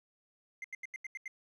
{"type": "tone bursts", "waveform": "triangle", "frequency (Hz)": 2085, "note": "C7", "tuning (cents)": -7, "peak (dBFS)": -37, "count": 7, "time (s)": [0.62, 1.279], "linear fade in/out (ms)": 2, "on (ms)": 23, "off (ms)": 83, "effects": ["resampled to 22050 Hz", "12-bit"]}